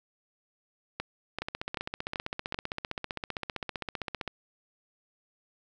two click trains, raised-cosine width 0.3 ms, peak -16 / -17 dBFS, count 5 / 45, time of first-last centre 1-2.544 / 1.42-4.277 s, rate 2.59 / 15.4 Hz, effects none

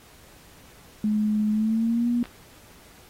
sine tone with pitch glide, 212.4 to 239.8 Hz, G#3 to A#3, +39 to +49 cents, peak -20 dBFS, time 1.04-2.23 s, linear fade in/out 2 ms, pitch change +210 cents, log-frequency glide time 1.51-2.09 s
clicks, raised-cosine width 0.3 ms, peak -26 dBFS, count 2, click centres 2.24 / 2.256 s
effects pink hiss -52 dBFS RMS until 3.09 s + AAC 48 kbps

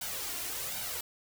white noise with flanger, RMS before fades -37 dBFS, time 0.01-1.01 s, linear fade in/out 5 ms, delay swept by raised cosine 1.3 to 2.9 ms, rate 1.3 Hz, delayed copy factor +0.65, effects none

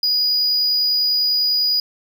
triangle tone, 4915 Hz, D#8, 22 cents flat, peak -14 dBFS, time 0.03-1.8 s, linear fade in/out 2 ms, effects none

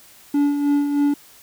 triangle tone with tremolo, 287.5 Hz, D4, 37 cents flat, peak -12 dBFS, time 0.34-1.14 s, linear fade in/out 5 ms, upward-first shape sine, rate 3.2 Hz, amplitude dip 50%, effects white hiss -48 dBFS RMS until 1.42 s

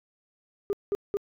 sine tone bursts, 404 Hz, G#4, 48 cents flat, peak -22 dBFS, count 3, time 0.7-1.17 s, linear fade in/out 0 ms, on 30 ms, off 190 ms, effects tanh soft clip ceiling -21 dBFS

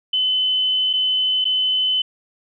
sine tone with dropouts, 3031 Hz, F#7, 41 cents sharp, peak -16 dBFS, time 0.13-2.02 s, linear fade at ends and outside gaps 5 ms, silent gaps 0.931-0.935 / 1.444-1.452 s, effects none

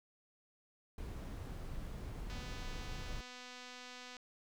brown noise, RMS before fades -44 dBFS, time 0.98-3.21 s, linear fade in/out 2 ms
click train, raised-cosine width 0.2 ms, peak -34 dBFS, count 466, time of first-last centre 2.3-4.167 s, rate 249 Hz
effects none

